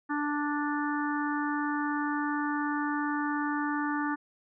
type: harmonic tone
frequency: 293.8 Hz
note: D4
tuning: 1 cent sharp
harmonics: 1 / 3 / 4 / 5 / 6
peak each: -30 / -35 / -36 / -37 / -38 dBFS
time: 0.09-4.16 s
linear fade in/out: 20 ms
effects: none